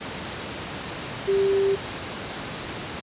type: tone in noise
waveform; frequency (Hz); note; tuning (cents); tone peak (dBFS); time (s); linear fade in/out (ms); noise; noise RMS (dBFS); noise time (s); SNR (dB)
sine; 392; G4; 0; -18; 1.27-1.76; 20; pink; -32; 0-3.01; +11
effects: high-pass 100 Hz 12 dB/octave + resampled to 8000 Hz